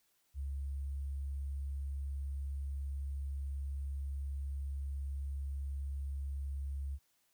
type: tone with sample-and-hold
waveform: sine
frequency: 69.3 Hz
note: C#2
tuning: in tune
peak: -36 dBFS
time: 0.34-6.99 s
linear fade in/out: 50 ms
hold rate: 8820 Hz
effects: white hiss -75 dBFS RMS until 7.33 s